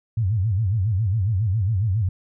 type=tone with vibrato; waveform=sine; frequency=102.3 Hz; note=G#2; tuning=26 cents flat; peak=-18 dBFS; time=0.17-2.09 s; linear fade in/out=5 ms; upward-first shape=sine; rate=7.3 Hz; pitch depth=220 cents each way; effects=none